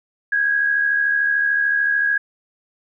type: tone pair together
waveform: sine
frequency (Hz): 1579 / 1652.5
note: G6 / G#6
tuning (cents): +12 / -9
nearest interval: minor second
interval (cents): 79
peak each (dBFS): -25 / -16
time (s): 0.32-2.18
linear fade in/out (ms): 5
effects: none